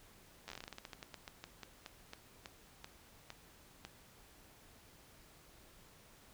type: slowing click train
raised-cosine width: 0.2 ms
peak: -29 dBFS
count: 25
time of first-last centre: 0.48-3.85 s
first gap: 10 ms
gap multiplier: 1.19
effects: pink hiss -62 dBFS RMS until 6.33 s